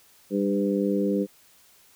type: harmonic tone with a mistuned harmonic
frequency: 100.2 Hz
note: G2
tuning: 38 cents sharp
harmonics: 2 / 3 / 4 / 5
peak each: -25 / -27 / -28 / -29 dBFS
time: 0.3-1.27 s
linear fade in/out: 50 ms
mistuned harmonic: 2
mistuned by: -17 cents
effects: white hiss -57 dBFS RMS until 1.95 s